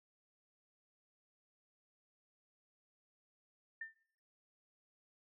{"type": "tone with exponential decay", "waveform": "sine", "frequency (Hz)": 1800, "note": "A6", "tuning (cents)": 39, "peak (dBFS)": -39, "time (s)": [3.81, 3.98], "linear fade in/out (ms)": 5, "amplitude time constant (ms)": 35, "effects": ["noise-tail reverb RT60 0.7 s tail -21 dB re dry"]}